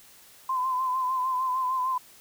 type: tone with vibrato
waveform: sine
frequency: 1027 Hz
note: C6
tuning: 33 cents flat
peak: -24 dBFS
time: 0.49-1.98 s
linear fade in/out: 5 ms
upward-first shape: sine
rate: 6.6 Hz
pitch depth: 44 cents each way
effects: white hiss -53 dBFS RMS until 2.2 s